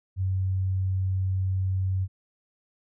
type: tone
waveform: sine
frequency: 94.4 Hz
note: F#2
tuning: 35 cents sharp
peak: -23 dBFS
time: 0.16-2.08 s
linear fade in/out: 50 ms
effects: none